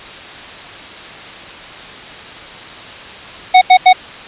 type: tone bursts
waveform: square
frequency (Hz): 740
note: F#5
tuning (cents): 0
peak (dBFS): -3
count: 3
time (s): 3.54-3.931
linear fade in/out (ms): 10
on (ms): 75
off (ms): 83
effects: white hiss -31 dBFS RMS until 4.27 s + resampled to 8000 Hz